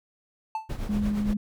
triangle tone with exponential decay, 880 Hz, A5, in tune, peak -22 dBFS, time 0.55-0.72 s, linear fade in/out 2 ms, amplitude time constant 36 ms
brown noise with tremolo, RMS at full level -29 dBFS, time 0.69-1.34 s, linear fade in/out 10 ms, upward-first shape triangle, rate 8.6 Hz, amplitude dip 70%
sine tone, 207.7 Hz, G#3, in tune, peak -24 dBFS, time 0.89-1.37 s, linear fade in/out 5 ms
effects none

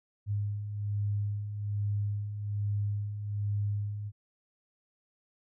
sine beating tone pair, 101.8 / 103 Hz, G#2 / G#2, -34 / -14 cents, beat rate 1.2 Hz, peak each -38 / -30 dBFS, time 0.26-4.12 s, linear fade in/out 50 ms, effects none

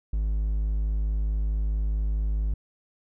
triangle tone, 52.3 Hz, G#1, 13 cents sharp, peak -21 dBFS, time 0.13-2.54 s, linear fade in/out 5 ms, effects none

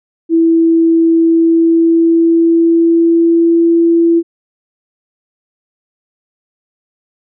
sine tone with pitch glide, 329.6 to 335.6 Hz, E4 to E4, 0 to +31 cents, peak -6 dBFS, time 0.29-4.23 s, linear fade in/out 50 ms, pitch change +31 cents, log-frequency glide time 1.19-3.68 s, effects none

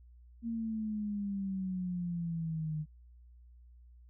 sine exponential sweep, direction down, 233.1 to 151.7 Hz, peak -33 dBFS, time 0.42-2.86 s, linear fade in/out 50 ms, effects added 60 Hz sine -54 dBFS peak until 4.09 s

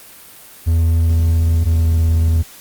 triangle tone pair in turn, 82.41 / 81.84 Hz, E2 / E2, 0 / -12 cents, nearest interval unison, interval 12 cents, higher first, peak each -9 dBFS, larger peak neither, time 0.66-1.65 / 1.65-2.43 s, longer first, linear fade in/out 20 ms, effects white hiss -40 dBFS RMS until 2.6 s + Opus 32 kbps

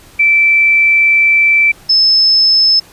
sine tone pair in turn, 2329 / 5228 Hz, D7 / E8, -15 / -15 cents, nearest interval octave + major second, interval 1400 cents, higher second, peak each -6 dBFS, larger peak neither, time 0.19-1.72 / 1.89-2.8 s, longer first, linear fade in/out 10 ms, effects pink hiss -41 dBFS RMS until 2.92 s + resampled to 32000 Hz

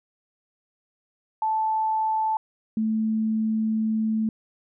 sine tone pair in turn, 876 / 219.5 Hz, A5 / A3, -8 / -4 cents, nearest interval 2 octaves, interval 2396 cents, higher first, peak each -21 dBFS, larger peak neither, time 1.42-2.37 / 2.77-4.29 s, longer second, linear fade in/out 2 ms, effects none

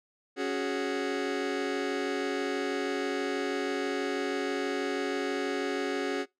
sawtooth chord, C# suspended fourth, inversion none, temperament just, 277.2 / 369.6 / 415.8 Hz, C#4 / F#4 / G#4, 0 / -2 / +2 cents, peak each -29 dBFS, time 0.36-6.26 s, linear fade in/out 50 ms, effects noise-tail reverb RT60 0.2 s tail -25 dB re dry + low-pass 5000 Hz 12 dB/octave

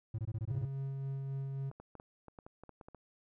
triangle tone bursts, 110 Hz, A2, in tune, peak -32 dBFS, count 8, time 0.14-0.654 s, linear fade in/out 5 ms, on 45 ms, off 22 ms
triangle tone with tremolo, 136.2 Hz, C#3, 30 cents flat, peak -33 dBFS, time 0.49-1.71 s, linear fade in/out 20 ms, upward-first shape sine, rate 3.7 Hz, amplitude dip 25%
clicks, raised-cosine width 1 ms, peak -36 dBFS, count 12, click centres 1.714 / 1.8 / 1.953 / 1.999 / 2.283 / 2.388 / 2.465 / 2.636 / 2.693 / 2.812 / 2.885 / 2.947 s
effects none

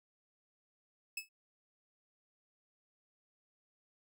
sawtooth tone with exponential decay, 2600 Hz, E7, 24 cents flat, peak -31 dBFS, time 1.17-1.29 s, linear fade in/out 5 ms, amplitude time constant 24 ms, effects none

